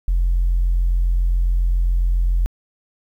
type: tone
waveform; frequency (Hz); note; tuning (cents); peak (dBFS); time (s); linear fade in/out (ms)
sine; 43.65; F1; 0; -13; 0.08-2.46; 0
effects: tanh soft clip ceiling -11 dBFS + 9-bit